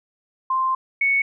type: tone pair in turn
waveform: sine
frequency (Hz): 1046.5 / 2217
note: C6 / C#7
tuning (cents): 0 / 0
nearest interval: octave + minor second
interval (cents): 1300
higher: second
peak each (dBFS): -18 / -16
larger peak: second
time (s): 0.5-0.75 / 1.01-1.22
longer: first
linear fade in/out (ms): 5
effects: none